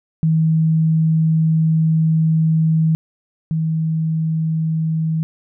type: tone pair in turn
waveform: sine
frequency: 160 / 160 Hz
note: D#3 / D#3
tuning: +49 / +49 cents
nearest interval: unison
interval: 0 cents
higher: neither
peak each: -12 / -16 dBFS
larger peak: first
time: 0.23-2.95 / 3.51-5.23 s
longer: first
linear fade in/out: 0 ms
effects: none